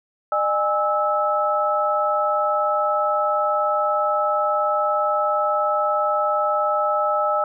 sine tone cluster, 606 / 823 / 1305 Hz, D#5 / G#5 / E6, -46 / -16 / -18 cents, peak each -22 / -24 / -21 dBFS, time 0.32-7.44 s, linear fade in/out 2 ms, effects none

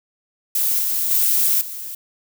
violet noise with level steps, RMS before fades -19 / -21 / -17 / -31 dBFS, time 0.55-1.95 s, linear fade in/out 5 ms, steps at 0.79 / 1.11 / 1.61 s, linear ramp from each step 2 ms, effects none

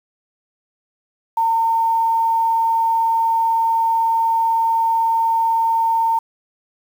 sine tone with quantisation, 909 Hz, A#5, 44 cents flat, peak -14 dBFS, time 1.37-6.19 s, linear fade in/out 5 ms, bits 7, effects none

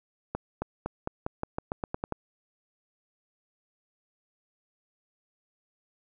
accelerating click train, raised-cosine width 1 ms, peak -16 dBFS, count 12, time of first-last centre 0.35-2.123 s, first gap 270 ms, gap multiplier 0.89, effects none

